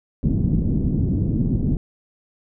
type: low-pass noise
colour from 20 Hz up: white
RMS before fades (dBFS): -20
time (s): 0.23-1.77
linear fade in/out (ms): 2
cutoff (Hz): 240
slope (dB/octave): 24
effects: none